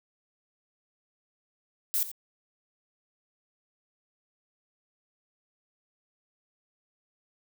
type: noise with echo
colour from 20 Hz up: violet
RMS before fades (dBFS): -27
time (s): 1.94-2.03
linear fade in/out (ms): 0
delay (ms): 85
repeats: 1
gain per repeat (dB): -13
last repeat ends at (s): 2.115
effects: none